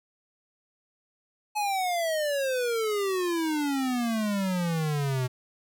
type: exponential sweep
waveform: square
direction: down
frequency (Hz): 855 to 124.4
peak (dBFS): -26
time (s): 1.55-5.28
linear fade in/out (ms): 20
effects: none